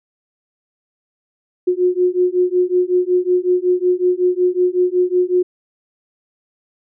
sine beating tone pair, 358.8 / 364.2 Hz, F4 / F#4, +47 / -27 cents, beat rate 5.4 Hz, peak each -16 dBFS, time 1.67-5.43 s, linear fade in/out 10 ms, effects none

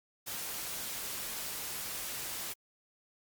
white noise, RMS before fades -39 dBFS, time 0.26-2.54 s, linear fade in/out 20 ms, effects Opus 48 kbps

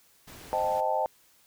pink noise, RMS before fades -47 dBFS, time 0.27-0.81 s, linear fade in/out 10 ms
sine chord, A half-diminished seventh, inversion first, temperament equal, 523.3 / 622.3 / 784 / 880 Hz, C5 / Eb5 / G5 / A5, 0 / 0 / 0 / 0 cents, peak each -32 / -30 / -30 / -29 dBFS, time 0.53-1.06 s, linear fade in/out 0 ms
effects white hiss -62 dBFS RMS until 1.46 s

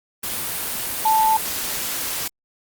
sine tone in noise, 880 Hz, A5, in tune, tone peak -14 dBFS, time 1.05-1.37 s, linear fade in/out 5 ms, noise white, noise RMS -26 dBFS, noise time 0.23-2.28 s, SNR +9 dB, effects Opus 32 kbps

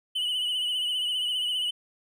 triangle tone with vibrato, 2974 Hz, F#7, 8 cents sharp, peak -24 dBFS, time 0.15-1.71 s, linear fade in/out 10 ms, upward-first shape sine, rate 15 Hz, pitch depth 52 cents each way, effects none

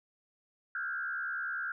sine tone with frequency modulation, 1500 Hz, F#6, 23 cents sharp, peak -33 dBFS, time 0.75-1.72 s, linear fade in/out 2 ms, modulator 70 Hz, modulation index 1.8, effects none

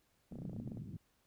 pink band-pass noise, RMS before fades -46 dBFS, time 0.31-0.97 s, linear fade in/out 5 ms, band 120 to 220 Hz, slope 24 dB/octave
clicks, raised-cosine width 2 ms, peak -36 dBFS, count 12, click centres 0.323 / 0.356 / 0.387 / 0.42 / 0.453 / 0.496 / 0.532 / 0.564 / 0.6 / 0.676 / 0.719 / 0.772 s
effects pink hiss -75 dBFS RMS until 1.26 s

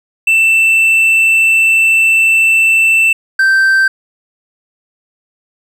triangle tone pair in turn, 2666 / 1560.2 Hz, E7 / G6, +19 / -9 cents, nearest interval major sixth, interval 928 cents, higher first, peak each -5 dBFS, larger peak neither, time 0.27-3.13 / 3.39-3.88 s, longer first, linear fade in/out 5 ms, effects none

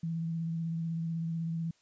sine tone with vibrato, 164.81 Hz, E3, in tune, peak -31 dBFS, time 0.03-1.71 s, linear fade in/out 5 ms, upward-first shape sine, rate 16 Hz, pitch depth 21 cents each way, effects white hiss -69 dBFS RMS until 1.81 s + resampled to 16000 Hz

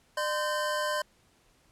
square tone cluster, 603 / 1031 / 1551 Hz, D5 / C6 / G6, +46 / -26 / -19 cents, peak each -32 / -33 / -35 dBFS, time 0.17-1.02 s, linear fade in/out 5 ms, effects pink hiss -65 dBFS RMS until 1.71 s + low-pass 11000 Hz 12 dB/octave

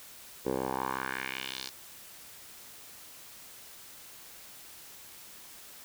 10% pulse tone with band-pass filter sweep, 65.41 Hz, C2, in tune, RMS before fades -35 dBFS, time 0.45-1.7 s, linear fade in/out 20 ms, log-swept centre 460 to 4900 Hz, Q 2.4, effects white hiss -50 dBFS RMS until 5.84 s

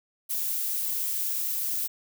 violet noise, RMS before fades -29 dBFS, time 0.29-1.88 s, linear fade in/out 20 ms, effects none

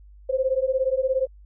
sine beating tone pair, 516 / 533 Hz, C5 / C5, -24 / +32 cents, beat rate 17 Hz, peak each -23 dBFS, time 0.29-1.27 s, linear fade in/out 10 ms, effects added 50 Hz sine -45 dBFS peak until 1.45 s

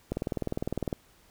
click train, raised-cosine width 2 ms, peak -16 dBFS, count 17, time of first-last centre 0.12-0.928 s, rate 19.8 Hz, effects pink hiss -61 dBFS RMS until 1.3 s

